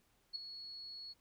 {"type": "tone with ADSR envelope", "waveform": "sine", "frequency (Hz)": 4359, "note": "C#8", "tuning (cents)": -30, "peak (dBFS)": -35, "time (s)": [0.33, 1.14], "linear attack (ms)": 27, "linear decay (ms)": 5, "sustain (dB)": -11, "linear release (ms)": 27, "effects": ["pink hiss -74 dBFS RMS until 1.2 s"]}